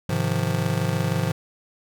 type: chord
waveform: square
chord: F minor seventh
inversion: first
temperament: just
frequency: 104.77 / 130.96 / 157.15 / 174.61 Hz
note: Ab2 / C3 / Eb3 / F3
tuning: +16 / +2 / +18 / 0 cents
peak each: -28 dBFS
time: 0.09-1.32 s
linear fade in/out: 5 ms
effects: none